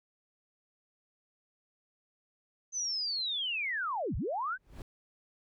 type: linear two-way sweep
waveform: sine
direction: down then up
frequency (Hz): 6220 to 34.65 to 1605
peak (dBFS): -31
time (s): 2.72-4.58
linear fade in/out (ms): 50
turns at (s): 4.16
type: noise with exponential growth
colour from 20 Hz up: brown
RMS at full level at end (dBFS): -39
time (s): 4.56-4.82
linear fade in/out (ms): 2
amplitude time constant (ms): 56
effects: none